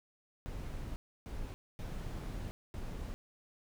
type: noise bursts at uneven times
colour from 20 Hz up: brown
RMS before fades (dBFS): -41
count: 4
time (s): 0.46-0.96 / 1.26-1.54 / 1.79-2.51 / 2.74-3.14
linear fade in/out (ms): 0
effects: none